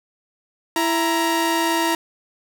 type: tone pair together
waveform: sawtooth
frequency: 332.7 / 938 Hz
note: E4 / A#5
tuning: +16 / +11 cents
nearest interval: octave + tritone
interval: 1795 cents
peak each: -17 dBFS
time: 0.76-1.95 s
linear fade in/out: 2 ms
effects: none